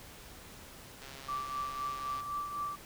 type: click train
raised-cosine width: 0.2 ms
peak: -31 dBFS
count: 162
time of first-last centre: 1.02-2.204 s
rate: 136 Hz
type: tone with tremolo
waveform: sine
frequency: 1166 Hz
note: D6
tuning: 13 cents flat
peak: -32 dBFS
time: 1.28-2.76 s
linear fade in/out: 10 ms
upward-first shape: triangle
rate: 3.9 Hz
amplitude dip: 60%
effects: pink hiss -51 dBFS RMS until 2.85 s